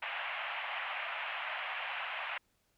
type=band-pass noise; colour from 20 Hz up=white; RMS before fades=-39 dBFS; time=0.02-2.38 s; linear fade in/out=5 ms; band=630 to 2900 Hz; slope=48 dB/octave; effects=pink hiss -75 dBFS RMS until 2.77 s